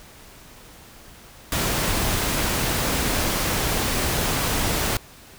pink noise, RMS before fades -23 dBFS, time 1.52-4.97 s, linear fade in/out 2 ms, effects pink hiss -46 dBFS RMS until 5.38 s

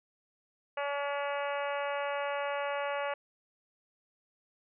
harmonic tone, 284.4 Hz, C#4, 45 cents sharp, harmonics 2 / 3 / 4 / 5 / 6 / 7 / 8 / 9 / 10, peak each -34 / -38 / -40 / -42 / -44 / -45 / -46 / -47 / -48 dBFS, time 0.77-3.14 s, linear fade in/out 5 ms, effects none

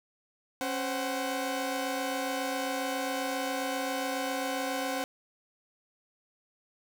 sawtooth tone cluster, 272.7 / 518 / 749 Hz, C#4 / C5 / F#5, -28 / -17 / +21 cents, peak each -31 dBFS, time 0.61-5.04 s, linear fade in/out 0 ms, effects none

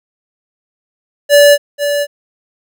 square tone with echo, 578 Hz, D5, 28 cents flat, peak -4 dBFS, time 1.29-1.58 s, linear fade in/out 50 ms, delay 490 ms, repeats 1, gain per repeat -9 dB, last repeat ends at 2.07 s, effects none

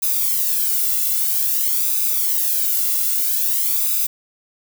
violet noise with flanger, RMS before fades -19 dBFS, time 0.02-4.07 s, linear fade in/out 10 ms, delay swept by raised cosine 0.8 to 1.47 ms, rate 0.51 Hz, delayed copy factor +0.85, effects none

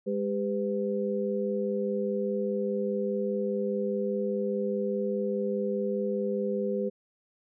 sine tone cluster, 205.6 / 398.1 / 503 Hz, G#3 / G4 / B4, -17 / +27 / +32 cents, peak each -31 dBFS, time 0.06-6.9 s, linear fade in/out 20 ms, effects none

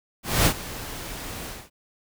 pink noise with ADSR envelope, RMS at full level -18 dBFS, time 0.23-1.7 s, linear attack 230 ms, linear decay 71 ms, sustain -17 dB, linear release 220 ms, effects none

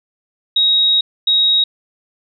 sine tone bursts at uneven times, 3790 Hz, A#7, 28 cents sharp, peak -10 dBFS, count 2, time 0.56-1.01 / 1.27-1.64 s, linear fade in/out 5 ms, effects none

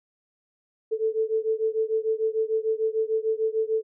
sine beating tone pair, 438.4 / 445.1 Hz, A4 / A4, -6 / +20 cents, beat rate 6.7 Hz, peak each -25 / -26 dBFS, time 0.91-3.83 s, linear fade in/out 20 ms, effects none

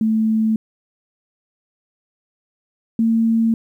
sine tone pair in turn, 220 / 226.6 Hz, A3 / A#3, 0 / -49 cents, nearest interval minor second, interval 51 cents, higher second, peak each -14 / -13 dBFS, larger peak second, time 0.01-0.56 / 2.99-3.54 s, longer neither, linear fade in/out 2 ms, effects 9-bit

